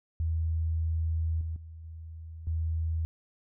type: tone with level steps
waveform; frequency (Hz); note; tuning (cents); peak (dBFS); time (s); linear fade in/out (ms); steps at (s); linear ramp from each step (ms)
sine; 81; E2; -30; -26 / -31 / -42 / -40 / -27; 0.2-3.05; 0; 1.41 / 1.56 / 1.84 / 2.47; 2
effects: none